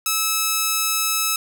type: tone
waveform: 5% pulse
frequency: 1300 Hz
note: E6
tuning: 24 cents flat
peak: -7 dBFS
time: 0.06-1.36 s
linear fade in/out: 2 ms
effects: none